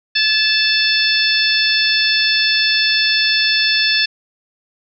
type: harmonic tone with a mistuned harmonic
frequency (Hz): 880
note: A5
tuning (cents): 0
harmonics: 2 / 3 / 4 / 5 / 6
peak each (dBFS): -19 / -19 / -19 / -19 / -19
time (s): 0.15-4.06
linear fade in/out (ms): 10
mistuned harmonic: 2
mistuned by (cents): -34
effects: none